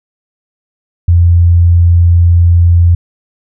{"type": "tone", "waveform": "sine", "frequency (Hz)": 86.1, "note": "F2", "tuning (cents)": -24, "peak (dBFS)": -3, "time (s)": [1.08, 2.95], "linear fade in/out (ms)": 5, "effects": []}